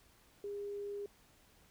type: tone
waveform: sine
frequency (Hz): 406.3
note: G#4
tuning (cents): -38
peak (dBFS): -39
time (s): 0.44-1.06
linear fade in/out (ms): 2
effects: pink hiss -66 dBFS RMS until 1.7 s